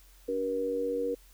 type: harmonic tone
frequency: 95.4 Hz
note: G2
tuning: 47 cents flat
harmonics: 3 / 4 / 5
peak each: -36 / -39 / -29 dBFS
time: 0.28-1.15 s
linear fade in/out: 10 ms
effects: added 44 Hz sine -55 dBFS peak until 1.33 s + white hiss -61 dBFS RMS until 1.33 s